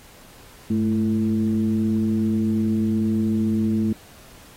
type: tone with frequency modulation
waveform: sine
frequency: 217.5 Hz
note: A3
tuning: 20 cents flat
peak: -18 dBFS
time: 0.7-3.93 s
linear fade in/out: 5 ms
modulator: 116 Hz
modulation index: 0.75
effects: pink hiss -48 dBFS RMS until 4.56 s + AAC 48 kbps